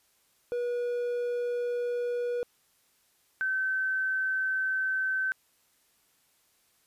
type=tone pair in turn; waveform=triangle / sine; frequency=484 / 1536.6 Hz; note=B4 / G6; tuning=-35 / -35 cents; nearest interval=octave + minor sixth; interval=2000 cents; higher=second; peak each=-26 dBFS; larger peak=neither; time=0.52-2.43 / 3.41-5.32 s; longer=neither; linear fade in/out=0 ms; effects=white hiss -68 dBFS RMS until 6.86 s + resampled to 32000 Hz